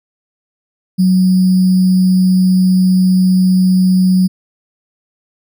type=tone with sample-and-hold; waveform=sine; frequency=185 Hz; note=F#3; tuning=in tune; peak=-7 dBFS; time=0.98-4.28 s; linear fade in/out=20 ms; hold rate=4900 Hz; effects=none